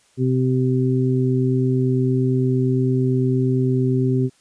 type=harmonic tone; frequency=128.8 Hz; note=C3; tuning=27 cents flat; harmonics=1 / 2 / 3; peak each=-18 / -21 / -23 dBFS; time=0.17-4.3 s; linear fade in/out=50 ms; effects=white hiss -58 dBFS RMS until 4.4 s + resampled to 22050 Hz